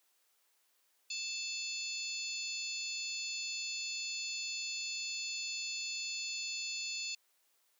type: harmonic tone with a mistuned harmonic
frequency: 879 Hz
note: A5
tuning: 2 cents flat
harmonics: 3 / 4 / 5 / 6 / 7 / 8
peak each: -42 / -47 / -41 / -48 / -51 / -45 dBFS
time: 1.1-7.15 s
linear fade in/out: 5 ms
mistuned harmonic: 6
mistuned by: -77 cents
effects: white hiss -74 dBFS RMS until 7.79 s + high-pass 400 Hz 12 dB/octave